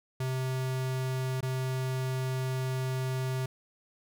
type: tone with dropouts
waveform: square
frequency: 130.1 Hz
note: C3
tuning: 9 cents flat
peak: -30 dBFS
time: 0.2-3.46 s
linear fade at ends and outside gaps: 5 ms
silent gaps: 1.408-1.427 s
effects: none